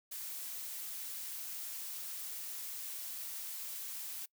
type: noise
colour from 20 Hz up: blue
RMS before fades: -43 dBFS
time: 0.11-4.26 s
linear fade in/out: 10 ms
effects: noise-tail reverb RT60 0.1 s tail -24 dB re dry